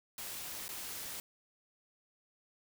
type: noise with dropouts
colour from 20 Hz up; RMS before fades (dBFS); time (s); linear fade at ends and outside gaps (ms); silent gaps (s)
white; -43; 0.18-1.2; 1; 0.681-0.69
effects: none